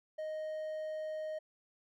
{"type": "tone", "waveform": "triangle", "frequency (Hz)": 622.3, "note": "D#5", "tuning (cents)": 0, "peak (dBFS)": -35, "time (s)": [0.18, 1.39], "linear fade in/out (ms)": 10, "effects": []}